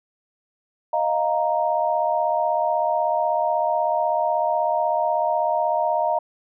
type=chord; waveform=sine; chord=Eb suspended second; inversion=none; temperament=equal; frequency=622.3 / 698.5 / 932.3 Hz; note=Eb5 / F5 / Bb5; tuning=0 / 0 / 0 cents; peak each=-23 dBFS; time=0.93-6.19 s; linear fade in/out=5 ms; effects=none